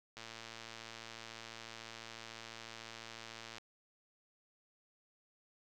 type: click train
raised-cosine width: 0.2 ms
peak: -30 dBFS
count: 390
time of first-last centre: 0.17-3.582 s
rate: 114 Hz
effects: none